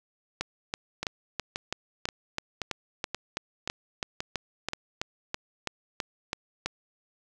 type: two click trains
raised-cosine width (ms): 0.2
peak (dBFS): -14 / -12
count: 8 / 20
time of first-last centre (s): 1.03-4.734 / 0.41-6.66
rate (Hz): 1.89 / 3.04
effects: none